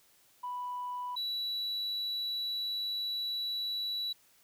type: tone pair in turn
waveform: sine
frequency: 987.8 / 3933 Hz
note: B5 / B7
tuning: 0 / -8 cents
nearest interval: 2 octaves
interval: 2392 cents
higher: second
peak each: -34 / -30 dBFS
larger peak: second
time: 0.43-1.16 / 1.16-4.13 s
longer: second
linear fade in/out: 10 ms
effects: tanh soft clip ceiling -31 dBFS + white hiss -65 dBFS RMS until 4.43 s